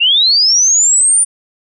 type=linear sweep; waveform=sine; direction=up; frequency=2676 to 9380 Hz; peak=-7 dBFS; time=0-1.25 s; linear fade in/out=20 ms; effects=none